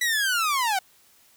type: linear sweep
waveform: sawtooth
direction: down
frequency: 1975.5 to 730 Hz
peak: -18 dBFS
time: 0.01-0.79 s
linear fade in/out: 5 ms
effects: white hiss -58 dBFS RMS until 1.36 s